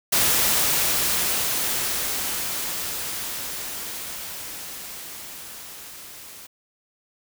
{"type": "noise with level ramp", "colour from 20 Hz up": "white", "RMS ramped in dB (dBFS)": [-19, -42], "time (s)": [0.12, 6.47], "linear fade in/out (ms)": 10, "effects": []}